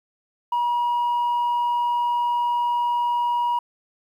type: tone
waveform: sine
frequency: 960 Hz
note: B5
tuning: 49 cents flat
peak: -17 dBFS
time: 0.52-3.59 s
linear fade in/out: 5 ms
effects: tanh soft clip ceiling -18 dBFS + 9-bit